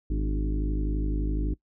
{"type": "harmonic tone with a mistuned harmonic", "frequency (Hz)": 51.91, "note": "G#1", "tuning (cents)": 0, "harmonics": [1, 2, 3, 4, 5, 6, 7, 8], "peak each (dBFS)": [-25, -39, -37, -42, -39, -34, -42, -46], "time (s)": [0.1, 1.54], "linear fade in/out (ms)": 5, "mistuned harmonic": 6, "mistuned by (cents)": -53, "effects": ["noise-tail reverb RT60 0.1 s tail -21 dB re dry"]}